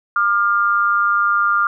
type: tone pair together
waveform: sine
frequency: 1200 / 1399.6 Hz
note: D6 / F6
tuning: +37 / +3 cents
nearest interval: minor third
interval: 266 cents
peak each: -16 dBFS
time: 0.16-1.67 s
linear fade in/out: 2 ms
effects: none